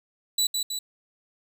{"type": "tone with echo", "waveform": "25% pulse", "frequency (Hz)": 3951, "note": "B7", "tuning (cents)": 0, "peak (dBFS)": -17, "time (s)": [0.38, 0.47], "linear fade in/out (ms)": 5, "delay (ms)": 160, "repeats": 2, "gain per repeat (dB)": -4, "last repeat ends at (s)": 0.79, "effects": []}